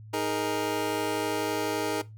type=chord; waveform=25% pulse; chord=D# suspended fourth; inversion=none; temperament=just; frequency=311.1 / 414.8 / 466.7 Hz; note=D#4 / G#4 / A#4; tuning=0 / -2 / +2 cents; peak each=-28 dBFS; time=0.13-2.02 s; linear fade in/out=10 ms; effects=noise-tail reverb RT60 0.2 s tail -18 dB re dry + added 108 Hz sine -43 dBFS peak until 2.17 s